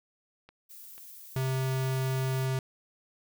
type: click train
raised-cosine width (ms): 0.3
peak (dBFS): -35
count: 4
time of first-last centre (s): 0.49-1.961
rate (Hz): 2.04
type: noise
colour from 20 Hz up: violet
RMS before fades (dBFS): -48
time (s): 0.69-2.47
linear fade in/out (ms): 20
type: tone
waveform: square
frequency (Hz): 131.5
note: C3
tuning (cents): +9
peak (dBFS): -28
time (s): 1.36-2.59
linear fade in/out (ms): 2
effects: none